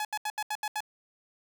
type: tone bursts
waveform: sawtooth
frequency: 848 Hz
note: G#5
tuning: 36 cents sharp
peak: -26 dBFS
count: 7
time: 0-0.805 s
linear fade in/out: 2 ms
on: 49 ms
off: 77 ms
effects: none